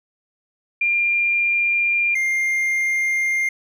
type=tone pair in turn; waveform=sine / triangle; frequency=2395 / 2111 Hz; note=D7 / C7; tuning=+33 / +15 cents; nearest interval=major second; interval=218 cents; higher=first; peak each=-16 dBFS; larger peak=neither; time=0.81-2.15 / 2.15-3.49 s; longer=neither; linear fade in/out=5 ms; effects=none